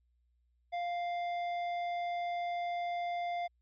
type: tone with tanh clipping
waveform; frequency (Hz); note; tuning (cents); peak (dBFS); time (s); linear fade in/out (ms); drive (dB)
sine; 698.5; F5; 0; -35; 0.72-3.48; 20; 11
effects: added 60 Hz sine -70 dBFS peak until 3.61 s + resampled to 11025 Hz